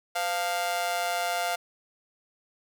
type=tone with amplitude modulation; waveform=sawtooth; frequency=698.5 Hz; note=F5; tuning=in tune; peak=-19 dBFS; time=0.15-1.56 s; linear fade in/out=10 ms; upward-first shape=sine; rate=187 Hz; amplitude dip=80%; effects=9-bit